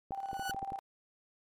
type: clicks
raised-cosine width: 2 ms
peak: -30 dBFS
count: 7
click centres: 0.108 / 0.331 / 0.395 / 0.496 / 0.546 / 0.628 / 0.721 s
type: tone with tremolo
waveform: sine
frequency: 784 Hz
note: G5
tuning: in tune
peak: -34 dBFS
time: 0.12-0.79 s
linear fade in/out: 0 ms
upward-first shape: square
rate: 18 Hz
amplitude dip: 60%
type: tone with exponential growth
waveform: sawtooth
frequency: 1480 Hz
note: F#6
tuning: in tune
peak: -30 dBFS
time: 0.15-0.51 s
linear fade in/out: 1 ms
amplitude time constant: 77 ms
effects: MP3 64 kbps